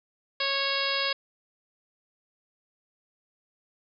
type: harmonic tone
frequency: 551 Hz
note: C#5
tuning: 11 cents flat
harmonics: 1 / 2 / 3 / 4 / 5 / 6 / 7 / 8 / 9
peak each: -34 / -34 / -34 / -34 / -34 / -34 / -34 / -34 / -34 dBFS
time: 0.4-1.13 s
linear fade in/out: 5 ms
effects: none